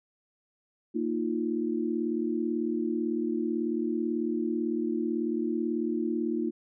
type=chord; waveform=sine; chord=Bb suspended fourth; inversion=none; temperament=equal with one note detuned; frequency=230.5 / 311.1 / 349.2 Hz; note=Bb3 / Eb4 / F4; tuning=-19 / 0 / 0 cents; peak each=-31 dBFS; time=0.94-6.51 s; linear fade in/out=20 ms; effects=none